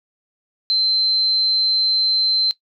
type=tone; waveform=sine; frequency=4100 Hz; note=C8; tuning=36 cents flat; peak=-15 dBFS; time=0.7-2.51 s; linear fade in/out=0 ms; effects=noise-tail reverb RT60 0.1 s tail -18 dB re dry